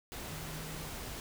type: tone in noise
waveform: sine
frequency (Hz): 157.2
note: D#3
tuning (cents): +18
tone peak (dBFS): -45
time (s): 0.3-0.89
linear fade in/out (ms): 0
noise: pink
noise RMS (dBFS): -43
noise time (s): 0.12-1.2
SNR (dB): -5
effects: none